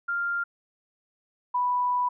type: tone pair in turn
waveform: sine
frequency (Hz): 1396 / 987.1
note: F6 / B5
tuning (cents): -1 / -1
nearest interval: tritone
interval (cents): 600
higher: first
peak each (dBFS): -25 / -22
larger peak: second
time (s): 0.08-0.44 / 1.54-2.09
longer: second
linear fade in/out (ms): 10
effects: none